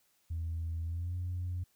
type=tone with pitch glide; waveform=sine; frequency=82.41 to 89.35 Hz; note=E2 to F2; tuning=0 to +40 cents; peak=-32 dBFS; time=0.3-1.64 s; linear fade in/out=10 ms; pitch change=+140 cents; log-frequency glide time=0.85-1.15 s; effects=tanh soft clip ceiling -30 dBFS + white hiss -72 dBFS RMS until 1.75 s